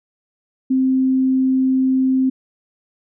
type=tone; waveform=sine; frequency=261.6 Hz; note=C4; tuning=in tune; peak=-13 dBFS; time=0.7-2.3 s; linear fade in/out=10 ms; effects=none